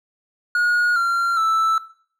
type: tone with pitch steps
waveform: triangle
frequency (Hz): 1442 / 1378 / 1320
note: F#6 / F6 / E6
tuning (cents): -45 / -24 / +2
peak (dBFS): -14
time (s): 0.55-1.78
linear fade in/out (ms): 2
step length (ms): 410
effects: noise-tail reverb RT60 0.5 s tail -17 dB re dry